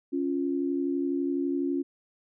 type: tone pair together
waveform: sine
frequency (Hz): 277.2 / 349.2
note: C#4 / F4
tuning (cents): 0 / 0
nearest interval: major third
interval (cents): 400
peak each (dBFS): -27 / -30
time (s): 0.12-1.83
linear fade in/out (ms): 20
effects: none